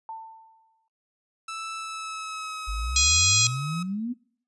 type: tone with exponential decay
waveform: sine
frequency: 893 Hz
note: A5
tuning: 25 cents sharp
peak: -32 dBFS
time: 0.09-0.88 s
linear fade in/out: 1 ms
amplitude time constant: 170 ms
type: tone with pitch glide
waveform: sawtooth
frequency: 1318.5 to 1276.5 Hz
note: E6 to D#6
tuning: 0 to +44 cents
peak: -29 dBFS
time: 1.48-3.83 s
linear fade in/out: 5 ms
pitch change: -56 cents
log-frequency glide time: 1.76-2.55 s
type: exponential sweep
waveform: sine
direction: up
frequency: 48.69 to 253.8 Hz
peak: -27 dBFS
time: 2.67-4.14 s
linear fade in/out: 20 ms
type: harmonic tone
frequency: 829 Hz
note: G#5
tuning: 3 cents flat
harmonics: 3 / 4 / 5 / 6 / 7 / 8 / 9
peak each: -26 / -27 / -25 / -28 / -25 / -28 / -23 dBFS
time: 2.96-3.47 s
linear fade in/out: 2 ms
effects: noise-tail reverb RT60 0.5 s tail -20 dB re dry + resampled to 24000 Hz